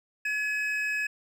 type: tone pair together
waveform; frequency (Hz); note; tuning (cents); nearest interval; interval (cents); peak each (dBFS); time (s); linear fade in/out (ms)
triangle; 1699 / 2546; G#6 / D#7; +39 / +39; perfect fifth; 700; -28; 0.25-1.07; 5
effects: none